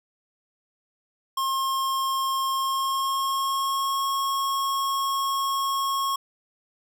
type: tone with pitch glide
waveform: square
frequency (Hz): 1072 to 1092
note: C6 to C#6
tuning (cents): +42 to -26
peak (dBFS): -24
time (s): 1.37-6.16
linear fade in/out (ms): 5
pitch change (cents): +32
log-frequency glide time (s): 2.53-4.04
effects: none